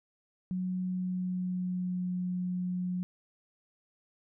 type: tone with pitch glide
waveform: sine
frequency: 183.6 to 180.76 Hz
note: F#3 to F#3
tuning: -13 to -40 cents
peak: -30 dBFS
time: 0.51-3.03 s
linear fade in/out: 0 ms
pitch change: -27 cents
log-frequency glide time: 0.8-2.11 s
effects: none